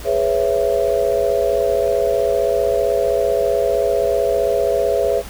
sine chord, C# minor seventh, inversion second, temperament just, 415.8 / 498.9 / 554.4 / 665.2 Hz, G#4 / B4 / C#5 / E5, +2 / +17 / 0 / +16 cents, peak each -20 / -20 / -20 / -20 dBFS, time 0.04-5.23 s, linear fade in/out 50 ms, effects added 60 Hz sine -35 dBFS peak until 5.29 s + pink hiss -36 dBFS RMS until 5.29 s

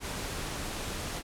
pink noise, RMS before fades -36 dBFS, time 0-1.23 s, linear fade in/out 50 ms, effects low-pass 11000 Hz 12 dB/octave

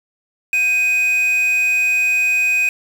triangle tone with quantisation, 2500 Hz, D#7, 8 cents sharp, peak -12 dBFS, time 0.53-2.69 s, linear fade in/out 2 ms, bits 5, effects none

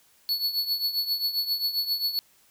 square tone with tremolo, 4415 Hz, C#8, 8 cents flat, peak -22 dBFS, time 0.29-2.19 s, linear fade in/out 0 ms, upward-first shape triangle, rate 7.5 Hz, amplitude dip 80%, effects white hiss -61 dBFS RMS until 2.5 s

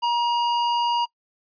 square tone, 950 Hz, A#5, 33 cents sharp, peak -20 dBFS, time 0.02-1.06 s, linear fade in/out 20 ms, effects noise-tail reverb RT60 0.1 s tail -24 dB re dry + resampled to 11025 Hz

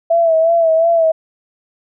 sine tone with vibrato, 659.3 Hz, E5, in tune, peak -9 dBFS, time 0.1-1.12 s, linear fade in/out 10 ms, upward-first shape sine, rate 2.8 Hz, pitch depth 49 cents each way, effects none

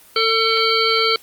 harmonic tone, 448.8 Hz, A4, 34 cents sharp, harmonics 1 / 3 / 5 / 7 / 9 / 10, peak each -20 / -20 / -22 / -23 / -24 / -21 dBFS, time 0.16-1.16 s, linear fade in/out 2 ms, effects white hiss -47 dBFS RMS until 1.22 s + Opus 24 kbps

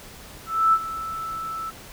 sine tone with ADSR envelope, 1318.5 Hz, E6, in tune, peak -13 dBFS, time 0.46-1.71 s, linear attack 270 ms, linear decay 53 ms, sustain -15 dB, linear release 20 ms, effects pink hiss -43 dBFS RMS until 1.92 s

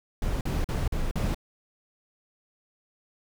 brown noise bursts, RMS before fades -27 dBFS, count 5, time 0.22-1.346 s, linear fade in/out 2 ms, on 190 ms, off 44 ms, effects none

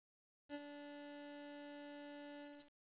25% pulse tone with ADSR envelope, 290 Hz, D4, 22 cents flat, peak -39 dBFS, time 0.49-2.72 s, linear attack 56 ms, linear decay 38 ms, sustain -8 dB, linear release 300 ms, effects resampled to 8000 Hz + 11-bit

